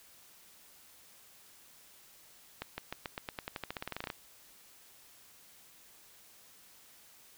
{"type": "accelerating click train", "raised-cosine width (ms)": 0.3, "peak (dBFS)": -21, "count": 20, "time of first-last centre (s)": [2.62, 4.102], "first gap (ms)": 160, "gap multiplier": 0.91, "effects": ["white hiss -59 dBFS RMS until 7.37 s"]}